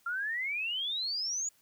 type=exponential sweep; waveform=sine; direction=up; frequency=1362 to 6950 Hz; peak=-31 dBFS; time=0.06-1.49 s; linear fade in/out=5 ms; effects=white hiss -67 dBFS RMS until 1.61 s